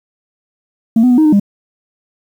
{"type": "tone with pitch steps", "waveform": "sine", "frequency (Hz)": [226.5, 250.2, 245.7, 312, 305, 201.6], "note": ["A#3", "B3", "B3", "D#4", "D#4", "G3"], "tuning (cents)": [-50, 23, -9, 5, -34, 49], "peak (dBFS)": -4, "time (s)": [0.96, 1.398], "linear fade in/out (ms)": 5, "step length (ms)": 73, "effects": ["tanh soft clip ceiling -4 dBFS", "7-bit"]}